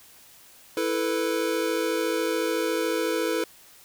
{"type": "chord", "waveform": "square", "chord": "E suspended fourth", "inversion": "none", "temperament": "equal", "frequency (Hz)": [329.6, 440, 493.9], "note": ["E4", "A4", "B4"], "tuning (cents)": [0, 0, 0], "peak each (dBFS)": -29, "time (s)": [0.77, 3.44], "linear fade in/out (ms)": 2, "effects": ["white hiss -52 dBFS RMS until 3.84 s"]}